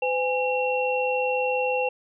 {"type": "tone cluster", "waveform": "sine", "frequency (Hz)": [508, 823, 2727], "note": ["B4", "G#5", "F7"], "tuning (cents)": [49, -16, -42], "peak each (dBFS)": [-24, -28, -28], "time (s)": [0.02, 1.89], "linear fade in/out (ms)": 5, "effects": []}